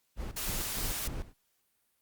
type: noise with tremolo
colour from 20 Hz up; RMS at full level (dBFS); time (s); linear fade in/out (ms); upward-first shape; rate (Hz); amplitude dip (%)
brown; -36; 0.16-1.34; 50; square; 3.3; 80
type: noise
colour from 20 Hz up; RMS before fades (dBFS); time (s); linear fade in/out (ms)
white; -36; 0.36-1.08; 10
effects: white hiss -75 dBFS RMS until 2.01 s + Opus 48 kbps